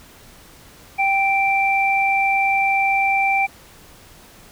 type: tone pair together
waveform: sine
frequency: 783.9 / 2349 Hz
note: G5 / D7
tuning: 0 / 0 cents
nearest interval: octave + perfect fifth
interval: 1900 cents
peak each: -18 dBFS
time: 0.98-3.47 s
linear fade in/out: 20 ms
effects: pink hiss -46 dBFS RMS until 4.51 s